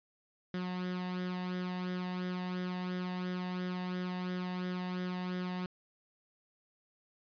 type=tone with flanger; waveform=sawtooth; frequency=181.6 Hz; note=F#3; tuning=32 cents flat; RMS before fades=-37 dBFS; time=0.54-5.66 s; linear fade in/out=2 ms; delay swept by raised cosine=0.57 to 1.1 ms; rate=2.9 Hz; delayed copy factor=+0.6; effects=resampled to 11025 Hz